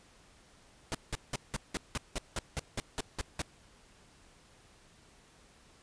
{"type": "noise bursts", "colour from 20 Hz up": "pink", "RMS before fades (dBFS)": -34, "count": 13, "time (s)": [0.92, 3.418], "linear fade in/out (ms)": 0, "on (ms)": 26, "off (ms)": 180, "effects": ["pink hiss -61 dBFS RMS until 5.82 s", "resampled to 22050 Hz"]}